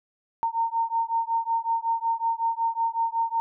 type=beating tone pair; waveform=sine; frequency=913 / 918.4 Hz; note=A#5 / A#5; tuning=-36 / -26 cents; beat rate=5.4 Hz; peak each=-26 dBFS; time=0.43-3.4 s; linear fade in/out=0 ms; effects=none